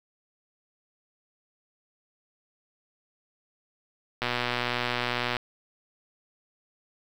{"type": "click train", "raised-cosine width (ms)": 0.3, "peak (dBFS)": -11, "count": 141, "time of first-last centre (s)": [4.22, 5.368], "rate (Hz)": 122, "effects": ["7-bit"]}